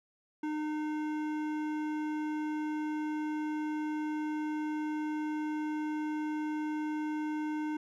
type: tone with hard clipping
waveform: triangle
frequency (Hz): 305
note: D#4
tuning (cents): -34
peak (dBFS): -34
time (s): 0.43-7.77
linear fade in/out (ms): 5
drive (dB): 17
effects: none